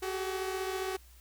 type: tone cluster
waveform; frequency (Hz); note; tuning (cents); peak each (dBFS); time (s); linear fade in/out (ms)
sawtooth; 376.4 / 391.4 / 423.7; F#4 / G4 / G#4; +30 / -3 / +35; -30 / -38 / -38; 0.02-0.97; 10
effects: added 60 Hz sine -54 dBFS peak until 1.2 s + white hiss -61 dBFS RMS until 1.2 s